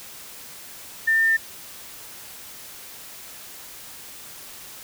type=tone; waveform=sine; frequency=1801 Hz; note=A6; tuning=40 cents sharp; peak=-16 dBFS; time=1.07-1.37 s; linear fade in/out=10 ms; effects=white hiss -41 dBFS RMS until 4.83 s

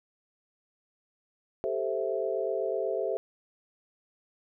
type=chord; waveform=sine; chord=A minor seventh; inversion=third; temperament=equal; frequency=392 / 440 / 523.3 / 659.3 Hz; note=G4 / A4 / C5 / E5; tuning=0 / 0 / 0 / 0 cents; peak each=-33 dBFS; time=1.64-3.17 s; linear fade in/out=0 ms; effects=none

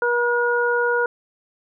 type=harmonic tone; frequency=480.2 Hz; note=B4; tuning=49 cents flat; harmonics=1 / 2 / 3; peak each=-20 / -25 / -21 dBFS; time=0.02-1.06 s; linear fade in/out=2 ms; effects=none

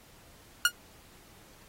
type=tone with exponential decay; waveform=sawtooth; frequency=1432 Hz; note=F6; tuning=43 cents sharp; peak=-12 dBFS; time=0.65-0.72 s; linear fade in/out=2 ms; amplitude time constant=15 ms; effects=pink hiss -57 dBFS RMS until 1.68 s + AAC 48 kbps

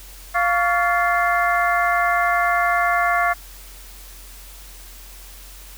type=harmonic tone with a mistuned harmonic; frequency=348.6 Hz; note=F4; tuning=3 cents flat; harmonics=2 / 3 / 4 / 5 / 6; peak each=-20 / -22 / -23 / -24 / -25 dBFS; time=0.34-3.34 s; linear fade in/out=20 ms; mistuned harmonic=3; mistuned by=+130 cents; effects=added 45 Hz sine -40 dBFS peak until 5.77 s + white hiss -43 dBFS RMS until 5.77 s

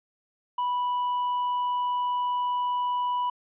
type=tone with tanh clipping; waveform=sine; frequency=985 Hz; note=B5; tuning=5 cents flat; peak=-25 dBFS; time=0.58-3.3 s; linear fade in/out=5 ms; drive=3 dB; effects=resampled to 8000 Hz

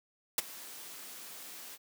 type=noise with ADSR envelope; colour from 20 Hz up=white; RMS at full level=-26 dBFS; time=0.38-1.78 s; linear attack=3 ms; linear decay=21 ms; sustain=-21 dB; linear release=40 ms; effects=high-pass 200 Hz 12 dB/octave

